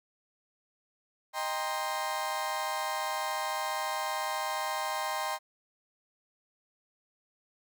35% pulse chord, C minor seventh, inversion first, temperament equal with one note detuned, 622.3 / 792.2 / 932.3 / 1046.5 Hz, Eb5 / G5 / Bb5 / C6, 0 / +18 / 0 / 0 cents, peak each -37 / -34 / -36 / -34 dBFS, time 1.33-5.39 s, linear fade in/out 50 ms, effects none

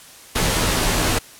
pink noise with comb filter, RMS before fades -19 dBFS, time 0.35-1.19 s, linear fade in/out 10 ms, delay 14 ms, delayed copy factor -0.85, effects white hiss -43 dBFS RMS until 1.39 s + low-pass 12000 Hz 12 dB/octave

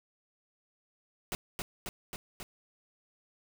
pink noise with echo, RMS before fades -35 dBFS, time 1.32-1.35 s, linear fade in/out 0 ms, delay 270 ms, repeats 4, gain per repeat -2 dB, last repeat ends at 2.43 s, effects none

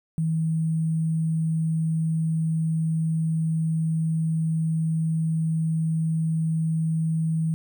sine tone with sample-and-hold, 161 Hz, E3, 41 cents flat, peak -21 dBFS, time 0.18-7.54 s, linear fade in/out 0 ms, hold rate 8820 Hz, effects none

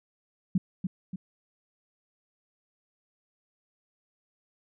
sine tone with echo, 185 Hz, F#3, in tune, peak -20 dBFS, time 0.55-0.58 s, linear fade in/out 5 ms, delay 290 ms, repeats 2, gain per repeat -6 dB, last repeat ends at 1.16 s, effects none

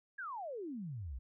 sine exponential sweep, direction down, 1692 to 55.7 Hz, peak -40 dBFS, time 0.18-1.19 s, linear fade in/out 10 ms, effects none

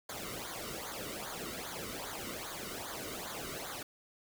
pink noise with flanger, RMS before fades -42 dBFS, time 0.09-3.83 s, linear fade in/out 5 ms, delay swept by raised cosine 0.36 to 1.22 ms, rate 2.5 Hz, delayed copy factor -0.8, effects none

